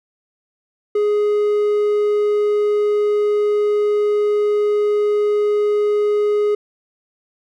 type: tone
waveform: triangle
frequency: 416.6 Hz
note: G#4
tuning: 5 cents sharp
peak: -12 dBFS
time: 0.95-6.55 s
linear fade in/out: 5 ms
effects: none